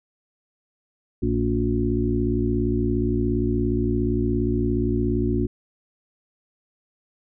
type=harmonic tone with a mistuned harmonic; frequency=57.2 Hz; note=A#1; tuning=32 cents flat; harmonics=1 / 2 / 4 / 5 / 6; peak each=-26 / -26 / -26 / -26 / -26 dBFS; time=1.22-5.47 s; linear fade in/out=10 ms; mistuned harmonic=6; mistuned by=+79 cents; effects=none